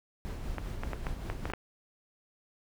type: noise with tremolo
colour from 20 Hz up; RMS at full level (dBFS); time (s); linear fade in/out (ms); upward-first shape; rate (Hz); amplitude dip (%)
brown; -36; 0.25-1.52; 0; sine; 5.1; 35
type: clicks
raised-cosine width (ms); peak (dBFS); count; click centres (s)
0.5; -20; 8; 0.583 / 0.835 / 0.933 / 1.068 / 1.3 / 1.455 / 1.501 / 1.536
effects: none